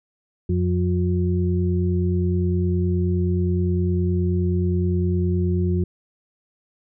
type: harmonic tone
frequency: 89.6 Hz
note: F2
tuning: 45 cents sharp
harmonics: 1 / 2 / 4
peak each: -20 / -23 / -26 dBFS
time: 0.49-5.84 s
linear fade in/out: 5 ms
effects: none